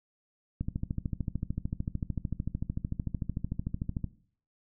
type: click train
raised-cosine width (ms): 5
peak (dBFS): -19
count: 47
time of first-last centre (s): 0.61-4.043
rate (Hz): 13.4
effects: noise-tail reverb RT60 0.5 s tail -17 dB re dry